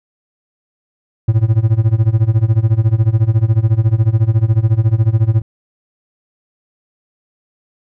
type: tone with tremolo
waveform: triangle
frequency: 110.9 Hz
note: A2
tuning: 14 cents sharp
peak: -4 dBFS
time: 1.28-5.42 s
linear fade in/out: 5 ms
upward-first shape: sine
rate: 14 Hz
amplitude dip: 90%
effects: none